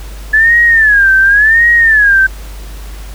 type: tone with vibrato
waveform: sine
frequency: 1713 Hz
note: A6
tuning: 47 cents flat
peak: -4 dBFS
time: 0.33-2.27 s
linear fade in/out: 10 ms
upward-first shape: sine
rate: 0.91 Hz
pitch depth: 170 cents each way
effects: added 50 Hz sine -24 dBFS peak until 3.14 s + pink hiss -35 dBFS RMS until 3.14 s